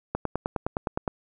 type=click train; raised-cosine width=1 ms; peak=-12 dBFS; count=10; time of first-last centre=0.15-1.078 s; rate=9.7 Hz; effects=none